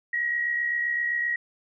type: tone pair together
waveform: sine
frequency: 1900 / 1967.7 Hz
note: A#6 / B6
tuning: +33 / -7 cents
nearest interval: minor second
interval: 60 cents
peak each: -24 / -34 dBFS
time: 0.13-1.36 s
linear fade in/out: 5 ms
effects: none